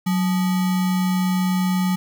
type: tone with sample-and-hold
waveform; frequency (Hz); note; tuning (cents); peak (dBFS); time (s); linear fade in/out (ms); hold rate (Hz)
sine; 184.2; F#3; -7; -17; 0.06-1.96; 10; 1050
effects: none